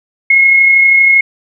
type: tone with amplitude modulation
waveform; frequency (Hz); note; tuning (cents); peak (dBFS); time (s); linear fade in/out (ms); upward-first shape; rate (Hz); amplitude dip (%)
sine; 2165; C#7; -41; -3; 0.3-1.21; 5; sine; 32.6; 30
effects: none